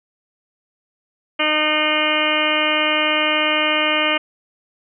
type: harmonic tone with a mistuned harmonic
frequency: 305.6 Hz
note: D#4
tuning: 31 cents flat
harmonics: 1 / 2 / 3 / 4 / 5 / 6 / 7 / 8 / 9 / 10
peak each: -26 / -23 / -29 / -24 / -28 / -28 / -23 / -23 / -23 / -26 dBFS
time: 1.39-4.18 s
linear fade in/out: 10 ms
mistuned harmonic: 9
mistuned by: +55 cents
effects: none